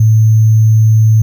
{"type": "tone with sample-and-hold", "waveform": "sine", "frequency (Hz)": 110, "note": "A2", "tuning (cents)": 0, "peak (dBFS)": -4, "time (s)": [0, 1.22], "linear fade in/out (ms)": 5, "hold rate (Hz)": 6300, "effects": []}